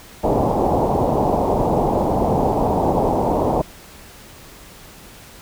white low-pass noise, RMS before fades -18 dBFS, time 0.23-3.62 s, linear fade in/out 10 ms, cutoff 900 Hz, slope 48 dB/octave, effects pink hiss -42 dBFS RMS until 5.41 s

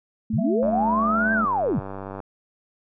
sine tone with pitch glide, 220 to 217.9 Hz, A3 to A3, 0 to -17 cents, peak -23 dBFS, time 0.3-1.45 s, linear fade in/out 5 ms, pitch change -17 cents, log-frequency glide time 0.68-1.31 s
sine linear two-way sweep, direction up then down, 83.6 to 1600 to 83.6 Hz, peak -20 dBFS, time 0.33-1.8 s, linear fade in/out 10 ms, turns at 1.33 s
sine tone, 663 Hz, E5, 10 cents sharp, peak -29 dBFS, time 0.38-1.42 s, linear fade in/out 10 ms
click train, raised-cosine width 1 ms, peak -20 dBFS, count 154, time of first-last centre 0.63-2.202 s, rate 97.3 Hz
effects none

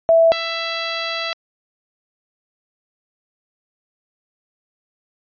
sine / 5% pulse tone pair in turn, 659.3 / 663.9 Hz, E5 / E5, 0 / +12 cents, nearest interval unison, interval 12 cents, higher second, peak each -9 / -9 dBFS, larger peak neither, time 0.09-0.32 / 0.32-1.33 s, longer second, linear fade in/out 0 ms, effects resampled to 11025 Hz

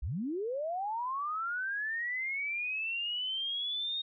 sine linear sweep, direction up, 45.47 to 3729 Hz, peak -32 dBFS, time 0.02-4.02 s, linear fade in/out 10 ms, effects none

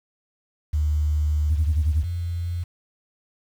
sine tone, 75.5 Hz, D2, 48 cents sharp, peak -18 dBFS, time 0.73-2.04 s, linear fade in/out 10 ms
sine tone with vibrato, 86.4 Hz, F2, 18 cents flat, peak -24 dBFS, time 1.49-2.64 s, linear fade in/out 10 ms, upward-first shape square, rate 2.1 Hz, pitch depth 9 cents each way
effects tanh soft clip ceiling -13 dBFS + 8-bit

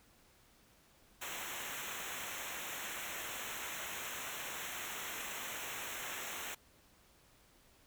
pink noise with comb filter, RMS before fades -43 dBFS, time 1.21-6.55 s, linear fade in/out 10 ms, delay 0.21 ms, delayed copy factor -0.95, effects pink hiss -66 dBFS RMS until 7.86 s

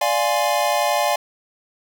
square chord, D half-diminished seventh, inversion none, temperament equal, 587.3 / 698.5 / 830.6 / 1046.5 Hz, D5 / F5 / Ab5 / C6, 0 / 0 / 0 / 0 cents, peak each -23 / -23 / -23 / -27 dBFS, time 0.01-1.16 s, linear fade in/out 5 ms, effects none

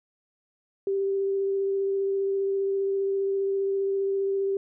sine tone with vibrato, 392 Hz, G4, in tune, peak -23 dBFS, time 0.87-4.57 s, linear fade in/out 2 ms, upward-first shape sine, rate 15 Hz, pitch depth 10 cents each way, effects none

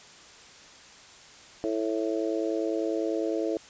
harmonic tone, 110 Hz, A2, in tune, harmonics 3 / 4 / 5 / 6, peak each -29 / -31 / -33 / -35 dBFS, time 1.64-3.57 s, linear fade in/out 0 ms, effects white hiss -50 dBFS RMS until 3.69 s + resampled to 16000 Hz

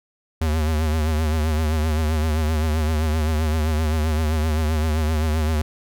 square tone with vibrato, 78 Hz, D#2, 5 cents sharp, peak -19 dBFS, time 0.41-5.62 s, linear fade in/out 5 ms, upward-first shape triangle, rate 7.7 Hz, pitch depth 79 cents each way, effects none

